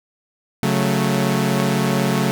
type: chord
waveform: sawtooth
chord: F# minor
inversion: second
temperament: equal with one note detuned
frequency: 138.59 / 183.93 / 220 Hz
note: C#3 / F#3 / A3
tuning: 0 / -10 / 0 cents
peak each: -17 dBFS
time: 0.63-2.31 s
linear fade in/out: 0 ms
effects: none